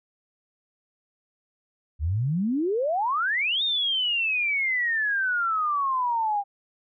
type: exponential two-way sweep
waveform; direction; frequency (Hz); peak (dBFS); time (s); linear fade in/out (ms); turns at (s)
sine; up then down; 70 to 3729 to 793; -22; 1.99-6.44; 50; 3.63
effects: none